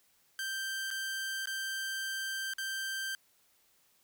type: tone with dropouts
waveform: sawtooth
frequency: 1568 Hz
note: G6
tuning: in tune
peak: -31 dBFS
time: 0.39-3.15 s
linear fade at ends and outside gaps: 1 ms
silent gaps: 0.905-0.911 / 1.457-1.472 / 2.536-2.583 s
effects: white hiss -69 dBFS RMS until 4.03 s